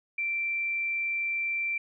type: tone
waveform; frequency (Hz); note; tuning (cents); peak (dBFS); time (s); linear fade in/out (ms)
sine; 2349; D7; 0; -27; 0.18-1.78; 5
effects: none